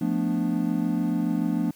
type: chord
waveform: triangle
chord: B half-diminished seventh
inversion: second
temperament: equal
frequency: 174.61 / 220 / 246.9 / 293.7 Hz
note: F3 / A3 / B3 / D4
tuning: 0 / 0 / 0 / 0 cents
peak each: -26 dBFS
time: 0.01-1.71 s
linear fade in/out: 5 ms
effects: white hiss -56 dBFS RMS until 1.75 s